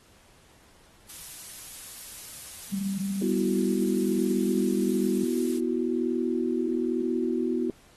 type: noise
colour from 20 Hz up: blue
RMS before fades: -40 dBFS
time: 1.09-5.59 s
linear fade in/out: 5 ms
type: tone with pitch glide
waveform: sine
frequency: 196 to 199.66 Hz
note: G3 to G3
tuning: 0 to +32 cents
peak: -27 dBFS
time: 2.72-5.24 s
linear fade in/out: 5 ms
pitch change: +32 cents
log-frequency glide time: 3.62-3.77 s
type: chord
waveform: sine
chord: B suspended fourth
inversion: none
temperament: just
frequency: 246.9 / 329.3 / 370.4 Hz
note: B3 / E4 / F#4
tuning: 0 / -2 / +2 cents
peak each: -28 / -29 / -29 dBFS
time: 3.22-7.7 s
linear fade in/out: 2 ms
effects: pink hiss -58 dBFS RMS until 7.96 s + AAC 32 kbps